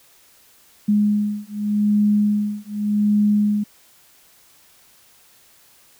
sine beating tone pair, 207.7 / 208.55 Hz, G#3 / G#3, 0 / +7 cents, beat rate 0.85 Hz, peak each -19 dBFS, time 0.88-3.64 s, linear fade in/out 10 ms, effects white hiss -53 dBFS RMS until 5.99 s

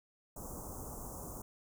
pink band-stop noise, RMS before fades -45 dBFS, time 0.36-1.42 s, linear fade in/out 5 ms, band 1200 to 6300 Hz, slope 48 dB/octave, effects none

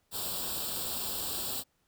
white noise with comb filter, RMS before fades -35 dBFS, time 0.11-1.64 s, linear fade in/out 50 ms, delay 0.24 ms, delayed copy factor +0.85, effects pink hiss -74 dBFS RMS until 1.87 s

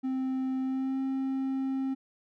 triangle tone with pitch glide, 261.6 to 266.6 Hz, C4 to C4, 0 to +33 cents, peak -26 dBFS, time 0.03-1.95 s, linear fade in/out 20 ms, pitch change +33 cents, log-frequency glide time 0.61-1 s, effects none

